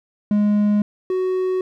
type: tone pair in turn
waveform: triangle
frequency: 207.7 / 371.6 Hz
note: G#3 / F#4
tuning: 0 / +7 cents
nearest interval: minor seventh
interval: 1007 cents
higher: second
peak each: -12 / -16 dBFS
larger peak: first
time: 0.31-0.82 / 1.1-1.61 s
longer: neither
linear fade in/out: 2 ms
effects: none